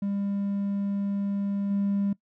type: tone with level steps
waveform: triangle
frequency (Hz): 200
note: G3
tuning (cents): +35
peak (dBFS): -23 / -20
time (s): 0.02-2.13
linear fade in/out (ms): 5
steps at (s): 1.7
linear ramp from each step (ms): 10
effects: noise-tail reverb RT60 0.1 s tail -22 dB re dry + tanh soft clip ceiling -18 dBFS